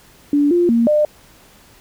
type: tone with pitch steps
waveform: sine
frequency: 289.3 / 349.2 / 232.5 / 601 Hz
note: D4 / F4 / A#3 / D5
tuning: -26 / 0 / -4 / +40 cents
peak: -11 dBFS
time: 0.33-1.05 s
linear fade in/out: 2 ms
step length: 180 ms
effects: pink hiss -48 dBFS RMS until 1.8 s